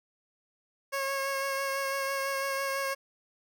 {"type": "tone with vibrato", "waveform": "15% pulse", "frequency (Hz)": 546, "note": "C#5", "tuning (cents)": -26, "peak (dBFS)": -23, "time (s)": [0.92, 2.95], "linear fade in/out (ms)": 20, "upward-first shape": "sine", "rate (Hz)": 6, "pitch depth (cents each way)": 17, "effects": []}